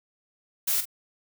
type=noise with echo; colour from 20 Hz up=blue; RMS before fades=-25 dBFS; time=0.67-0.81 s; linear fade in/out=10 ms; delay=45 ms; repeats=1; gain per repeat=-10 dB; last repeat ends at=0.855 s; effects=none